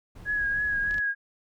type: noise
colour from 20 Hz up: brown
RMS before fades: -42 dBFS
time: 0.15-1 s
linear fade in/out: 10 ms
type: tone with vibrato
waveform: sine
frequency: 1661.2 Hz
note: G#6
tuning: in tune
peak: -24 dBFS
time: 0.25-1.15 s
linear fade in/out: 50 ms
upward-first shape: triangle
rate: 3.2 Hz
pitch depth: 37 cents each way
type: clicks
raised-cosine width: 0.2 ms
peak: -26 dBFS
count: 3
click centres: 0.91 / 0.943 / 0.982 s
effects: none